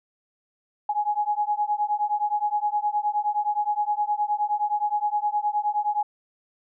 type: beating tone pair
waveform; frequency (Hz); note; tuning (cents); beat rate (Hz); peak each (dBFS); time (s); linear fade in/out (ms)
sine; 830.6 / 840.2; G#5 / G#5; 0 / +20; 9.6; -25 / -25; 0.89-6.03; 5
effects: none